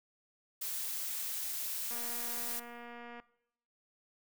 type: noise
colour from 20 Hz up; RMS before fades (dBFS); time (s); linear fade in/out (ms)
blue; -38; 0.61-2.6; 10
type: click train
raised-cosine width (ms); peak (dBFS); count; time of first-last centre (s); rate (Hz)
0.5; -34; 308; 1.91-3.2; 238
effects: noise-tail reverb RT60 0.8 s tail -20 dB re dry